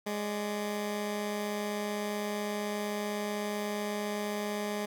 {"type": "tone pair together", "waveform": "15% pulse", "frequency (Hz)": [207.8, 587.7], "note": ["G#3", "D5"], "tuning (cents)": [1, 1], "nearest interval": "octave + tritone", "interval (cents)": 1800, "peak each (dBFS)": [-26, -38], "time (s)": [0.06, 4.86], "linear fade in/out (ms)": 10, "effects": []}